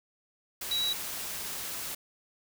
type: tone in noise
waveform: sine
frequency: 3897 Hz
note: B7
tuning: 24 cents flat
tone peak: -27 dBFS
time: 0.71-0.93 s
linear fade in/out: 5 ms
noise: white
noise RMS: -37 dBFS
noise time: 0.61-1.95 s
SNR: +7 dB
effects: none